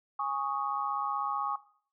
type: chord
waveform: sine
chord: Ab suspended fourth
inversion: none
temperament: equal with one note detuned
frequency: 825.8 / 1108.7 / 1244.5 Hz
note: Ab5 / Db6 / Eb6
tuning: -10 / 0 / 0 cents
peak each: -35 / -32 / -36 dBFS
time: 0.19-1.56 s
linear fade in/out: 5 ms
effects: noise-tail reverb RT60 0.5 s tail -17 dB re dry